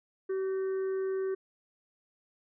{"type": "harmonic tone with a mistuned harmonic", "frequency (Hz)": 382.4, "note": "G4", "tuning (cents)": -43, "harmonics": [1, 3, 4, 5], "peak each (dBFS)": [-29, -50, -51, -55], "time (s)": [0.29, 1.35], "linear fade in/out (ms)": 10, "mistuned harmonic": 5, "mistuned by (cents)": -69, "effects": []}